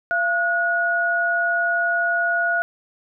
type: tone pair together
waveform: sine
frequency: 685 / 1453.9 Hz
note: F5 / F#6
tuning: -34 / -31 cents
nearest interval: octave + minor second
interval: 1303 cents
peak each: -23 / -19 dBFS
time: 0.11-2.62 s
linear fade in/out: 0 ms
effects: none